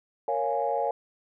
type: chord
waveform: sine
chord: Bb minor seventh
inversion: none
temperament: equal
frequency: 466.2 / 554.4 / 698.5 / 830.6 Hz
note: Bb4 / Db5 / F5 / Ab5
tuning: 0 / 0 / 0 / 0 cents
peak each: -31 / -29 / -30 / -29 dBFS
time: 0.28-0.91 s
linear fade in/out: 2 ms
effects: tanh soft clip ceiling -14 dBFS